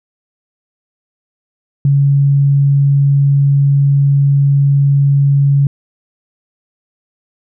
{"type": "tone", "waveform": "sine", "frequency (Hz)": 140.2, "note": "C#3", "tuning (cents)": 20, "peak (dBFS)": -7, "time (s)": [1.85, 5.67], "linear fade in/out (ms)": 2, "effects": []}